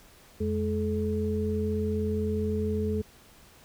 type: tone cluster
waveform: sine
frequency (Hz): 86.9 / 211.1 / 430.2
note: F2 / G#3 / A4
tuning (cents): -8 / +29 / -39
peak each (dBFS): -30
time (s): 0.4-3.02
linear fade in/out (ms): 10
effects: pink hiss -55 dBFS RMS until 3.64 s